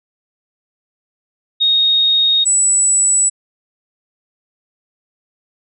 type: tone pair in turn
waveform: sine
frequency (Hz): 3728 / 7899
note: A#7 / B8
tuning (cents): -1 / -1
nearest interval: octave + minor second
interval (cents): 1300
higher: second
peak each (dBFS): -10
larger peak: neither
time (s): 1.6-2.45 / 2.45-3.3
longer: neither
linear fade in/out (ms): 20
effects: none